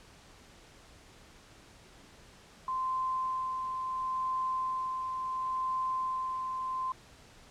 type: tone with tremolo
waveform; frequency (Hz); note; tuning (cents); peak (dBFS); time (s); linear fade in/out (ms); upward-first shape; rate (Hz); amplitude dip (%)
sine; 1038; C6; -14; -29; 2.68-6.92; 2; sine; 0.72; 35
effects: pink hiss -56 dBFS RMS until 7.5 s + low-pass 8000 Hz 12 dB/octave